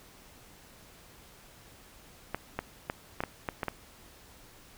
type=clicks; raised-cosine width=0.5 ms; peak=-16 dBFS; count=8; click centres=2.346 / 2.59 / 2.899 / 3.205 / 3.237 / 3.488 / 3.632 / 3.683 s; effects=pink hiss -55 dBFS RMS until 4.77 s